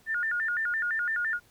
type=tone with vibrato; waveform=sine; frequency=1600 Hz; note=G6; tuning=35 cents sharp; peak=-26 dBFS; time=0.06-1.4 s; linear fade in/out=50 ms; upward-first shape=square; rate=5.9 Hz; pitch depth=190 cents each way; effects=pink hiss -61 dBFS RMS until 1.5 s